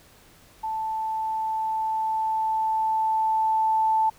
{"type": "tone with level ramp", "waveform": "sine", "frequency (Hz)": 880, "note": "A5", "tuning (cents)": 0, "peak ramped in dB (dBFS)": [-26, -18], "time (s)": [0.63, 4.1], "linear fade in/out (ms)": 10, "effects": ["pink hiss -54 dBFS RMS until 4.18 s"]}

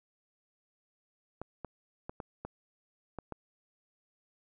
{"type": "clicks", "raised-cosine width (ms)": 1, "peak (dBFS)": -25, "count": 7, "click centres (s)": [1.416, 1.647, 2.095, 2.202, 2.45, 3.187, 3.323], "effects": []}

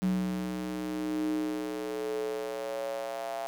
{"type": "tone with high-pass filter sweep", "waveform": "square", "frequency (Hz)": 61.74, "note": "B1", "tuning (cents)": 0, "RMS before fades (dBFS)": -33, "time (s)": [0.02, 3.47], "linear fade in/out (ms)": 0, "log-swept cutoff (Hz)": [190, 700], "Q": 6.6, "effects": []}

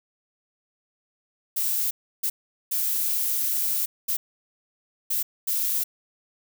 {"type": "noise bursts at uneven times", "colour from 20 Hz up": "violet", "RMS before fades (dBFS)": -25, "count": 6, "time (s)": [[1.56, 1.91], [2.23, 2.3], [2.71, 3.86], [4.08, 4.17], [5.1, 5.23], [5.47, 5.84]], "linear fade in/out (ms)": 10, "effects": []}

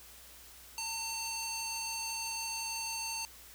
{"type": "tone with band-pass filter", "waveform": "square", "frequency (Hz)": 903, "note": "A5", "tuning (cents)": 45, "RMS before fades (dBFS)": -38, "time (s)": [0.78, 3.25], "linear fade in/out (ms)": 0, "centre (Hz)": 6100, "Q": 1.1, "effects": ["added 60 Hz sine -61 dBFS peak until 3.54 s", "white hiss -54 dBFS RMS until 3.54 s"]}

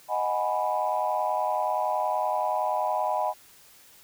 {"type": "chord", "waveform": "sine", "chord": "G# minor seventh", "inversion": "second", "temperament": "equal", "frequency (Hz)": [622.3, 740, 830.6, 987.8], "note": ["D#5", "F#5", "G#5", "B5"], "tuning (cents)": [0, 0, 0, 0], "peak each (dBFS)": -29, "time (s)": [0.08, 3.34], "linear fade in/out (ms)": 50, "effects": ["tanh soft clip ceiling -14 dBFS", "white hiss -54 dBFS RMS until 4.03 s"]}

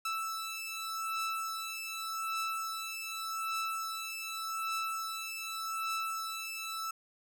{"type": "beating tone pair", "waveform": "sawtooth", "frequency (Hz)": [1318.5, 1319.35], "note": ["E6", "E6"], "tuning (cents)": [0, 1], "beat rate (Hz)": 0.85, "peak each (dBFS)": [-34, -35], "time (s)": [0.05, 6.91], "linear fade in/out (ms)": 5, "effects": []}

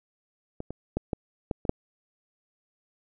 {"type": "clicks", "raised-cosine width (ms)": 2, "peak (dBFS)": [-21, -22, -13, -14, -14, -21, -6], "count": 7, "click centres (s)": [0.604, 0.706, 0.97, 1.132, 1.512, 1.652, 1.694], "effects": []}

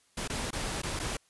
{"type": "noise with dropouts", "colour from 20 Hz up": "pink", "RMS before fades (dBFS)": -34, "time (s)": [0.17, 1.17], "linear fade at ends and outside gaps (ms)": 5, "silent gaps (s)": [[0.277, 0.298], [0.507, 0.529], [0.819, 0.832], [0.993, 0.997]], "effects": ["white hiss -67 dBFS RMS until 1.29 s", "resampled to 24000 Hz"]}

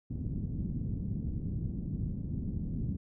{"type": "low-pass noise", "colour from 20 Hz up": "white", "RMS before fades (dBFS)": -35, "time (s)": [0.1, 2.97], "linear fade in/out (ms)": 10, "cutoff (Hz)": 210, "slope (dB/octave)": 24, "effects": []}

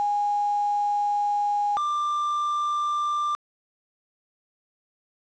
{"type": "tone pair in turn", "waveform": ["sine", "triangle"], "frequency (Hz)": [823, 1186.2], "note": ["G#5", "D6"], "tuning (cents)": [-16, 17], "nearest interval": "tritone", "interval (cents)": 633, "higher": "second", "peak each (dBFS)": -21, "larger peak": "neither", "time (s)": [[0, 1.77], [1.77, 3.35]], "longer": "first", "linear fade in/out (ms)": 0, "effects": ["resampled to 16000 Hz", "8-bit"]}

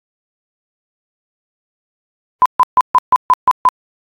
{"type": "tone bursts", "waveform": "sine", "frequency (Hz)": 1006, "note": "B5", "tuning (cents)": 32, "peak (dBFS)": -5, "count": 8, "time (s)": [2.42, 3.688], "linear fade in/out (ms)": 0, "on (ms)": 36, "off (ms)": 140, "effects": ["AAC 48 kbps"]}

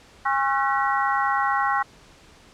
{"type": "tone cluster", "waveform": "sine", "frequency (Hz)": [814, 1090, 1355, 1504, 1919], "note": ["G#5", "C#6", "E6", "F#6", "A#6"], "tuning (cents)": [-35, -29, 47, 28, 50], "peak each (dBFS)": [-24, -24, -28, -29, -29], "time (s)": [0.25, 1.83], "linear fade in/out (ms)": 10, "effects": ["pink hiss -51 dBFS RMS until 2.53 s", "low-pass 7000 Hz 12 dB/octave"]}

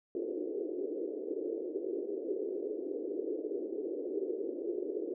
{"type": "band-pass noise", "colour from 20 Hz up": "pink", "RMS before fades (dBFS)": -37, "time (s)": [0.15, 5.14], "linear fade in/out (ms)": 2, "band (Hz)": [330, 460], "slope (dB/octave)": 48, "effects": []}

